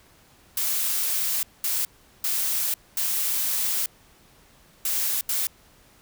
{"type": "noise bursts at uneven times", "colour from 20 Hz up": "blue", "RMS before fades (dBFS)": -25, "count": 6, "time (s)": [[0.57, 1.43], [1.64, 1.85], [2.24, 2.74], [2.97, 3.86], [4.85, 5.21], [5.29, 5.47]], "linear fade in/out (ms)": 2, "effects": ["pink hiss -56 dBFS RMS until 6.01 s"]}